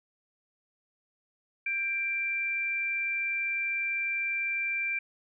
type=tone pair together; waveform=sine; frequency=1593.9 / 2356 Hz; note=G6 / D7; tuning=+28 / +5 cents; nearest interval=perfect fifth; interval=677 cents; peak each=-39 / -28 dBFS; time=1.66-4.99 s; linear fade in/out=5 ms; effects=none